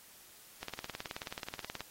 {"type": "click train", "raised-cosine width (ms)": 0.2, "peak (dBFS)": -22, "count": 23, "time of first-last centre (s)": [0.63, 1.806], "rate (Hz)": 18.7, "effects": ["white hiss -57 dBFS RMS until 1.9 s", "AAC 48 kbps"]}